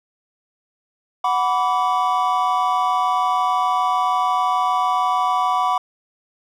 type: chord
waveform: triangle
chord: B minor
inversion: second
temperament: equal with one note detuned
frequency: 740 / 987.8 / 1154.5 Hz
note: F#5 / B5 / D6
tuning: 0 / 0 / -30 cents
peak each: -19 dBFS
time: 1.24-5.78 s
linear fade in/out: 5 ms
effects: none